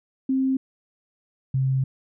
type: tone pair in turn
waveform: sine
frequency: 264.5 / 132.67 Hz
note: C4 / C3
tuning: +19 / +24 cents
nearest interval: octave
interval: 1195 cents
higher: first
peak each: -19 dBFS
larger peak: neither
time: 0.29-0.57 / 1.54-1.84 s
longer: second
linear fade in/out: 5 ms
effects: none